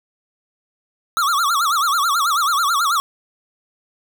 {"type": "tone with vibrato", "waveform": "square", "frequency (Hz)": 1244.5, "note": "D#6", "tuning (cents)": 0, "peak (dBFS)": -16, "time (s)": [1.17, 3], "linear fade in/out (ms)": 0, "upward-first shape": "sine", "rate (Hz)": 9.2, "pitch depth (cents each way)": 210, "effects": []}